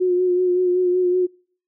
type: tone with vibrato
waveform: sine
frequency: 361.8 Hz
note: F#4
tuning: 39 cents flat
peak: -15 dBFS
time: 0-1.27 s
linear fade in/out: 20 ms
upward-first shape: sine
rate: 5.3 Hz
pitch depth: 29 cents each way
effects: noise-tail reverb RT60 0.5 s tail -25 dB re dry